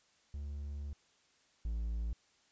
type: tone pair in turn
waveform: triangle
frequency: 72 / 56.22 Hz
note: D2 / A1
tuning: -34 / +38 cents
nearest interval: major third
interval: 428 cents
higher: first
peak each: -37 / -32 dBFS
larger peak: second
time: 0.34-0.93 / 1.65-2.13 s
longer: first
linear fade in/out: 0 ms
effects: white hiss -70 dBFS RMS until 2.51 s + resampled to 16000 Hz